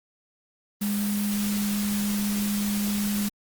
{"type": "tone in noise", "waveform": "sine", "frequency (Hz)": 205.3, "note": "G#3", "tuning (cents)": -20, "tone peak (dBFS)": -24, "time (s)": [0.81, 3.29], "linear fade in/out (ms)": 10, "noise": "white", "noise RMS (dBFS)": -33, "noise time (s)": [0.81, 3.29], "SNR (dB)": 6, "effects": ["Opus 32 kbps"]}